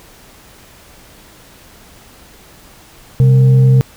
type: tone with frequency modulation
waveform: sine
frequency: 130.81 Hz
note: C3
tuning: in tune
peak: -5 dBFS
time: 3.2-3.81 s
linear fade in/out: 0 ms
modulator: 330 Hz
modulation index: 0.28
effects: pink hiss -42 dBFS RMS until 3.96 s